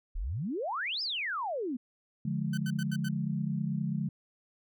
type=exponential two-way sweep; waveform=sine; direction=up then down; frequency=32.64 to 5330 to 229.3 Hz; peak=-31 dBFS; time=0.15-1.77 s; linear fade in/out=10 ms; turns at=1.02 s
type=chord; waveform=sine; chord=D diminished; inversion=none; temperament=just; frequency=146.83 / 176.2 / 211.4 Hz; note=D3 / F3 / Ab3; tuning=0 / +16 / +31 cents; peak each=-33 / -34 / -34 dBFS; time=2.25-4.09 s; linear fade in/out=5 ms
type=tone bursts; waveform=sawtooth; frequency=1520 Hz; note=F#6; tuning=46 cents sharp; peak=-35 dBFS; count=5; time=2.53-3.088 s; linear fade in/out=5 ms; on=46 ms; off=82 ms
effects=none